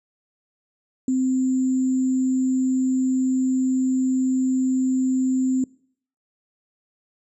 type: tone with sample-and-hold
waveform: sine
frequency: 259 Hz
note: C4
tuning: 17 cents flat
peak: -18 dBFS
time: 1.08-5.64 s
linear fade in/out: 2 ms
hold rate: 7350 Hz
effects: noise-tail reverb RT60 0.6 s tail -24 dB re dry + resampled to 24000 Hz